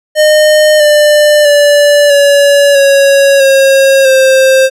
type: tone with pitch steps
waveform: square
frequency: 611 / 596.4 / 582.1 / 568.1 / 554.5 / 541.2 / 528.2 Hz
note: D#5 / D5 / D5 / C#5 / C#5 / C#5 / C5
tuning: -32 / +27 / -15 / +42 / 0 / -42 / +16 cents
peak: -4 dBFS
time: 0.15-4.7 s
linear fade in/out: 50 ms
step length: 650 ms
effects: low-pass 12000 Hz 12 dB/octave